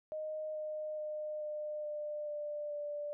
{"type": "tone with pitch steps", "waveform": "sine", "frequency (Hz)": [619, 613.7, 608.4, 603.1, 597.9, 592.8, 587.6], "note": ["D#5", "D#5", "D#5", "D5", "D5", "D5", "D5"], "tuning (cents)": [-9, -24, -39, 46, 31, 16, 1], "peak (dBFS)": -37, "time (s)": [0.12, 3.13], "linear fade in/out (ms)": 0, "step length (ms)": 430, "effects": []}